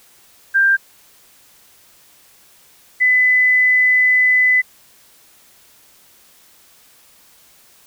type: tone pair in turn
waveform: sine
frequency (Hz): 1586 / 2006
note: G6 / B6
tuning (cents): +20 / +26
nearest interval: major third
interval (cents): 406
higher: second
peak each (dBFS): -10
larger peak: neither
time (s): 0.54-0.77 / 3-4.62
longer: second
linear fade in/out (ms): 20
effects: white hiss -50 dBFS RMS until 7.86 s